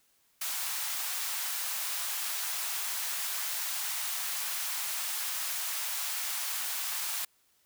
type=high-pass noise; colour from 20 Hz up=white; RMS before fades=-34 dBFS; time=0.41-7.25 s; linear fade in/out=5 ms; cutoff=750 Hz; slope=24 dB/octave; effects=white hiss -69 dBFS RMS until 7.65 s